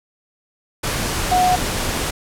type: tone in noise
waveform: sine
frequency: 730 Hz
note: F#5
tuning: 24 cents flat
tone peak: -13 dBFS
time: 1.31-1.56 s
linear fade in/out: 10 ms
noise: pink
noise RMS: -22 dBFS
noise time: 0.83-2.11 s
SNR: +6 dB
effects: low-pass 12000 Hz 12 dB/octave